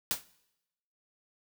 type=noise with exponential decay; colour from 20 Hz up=white; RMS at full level=-26 dBFS; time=0.11-0.24 s; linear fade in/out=0 ms; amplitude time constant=28 ms; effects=noise-tail reverb RT60 0.9 s tail -21 dB re dry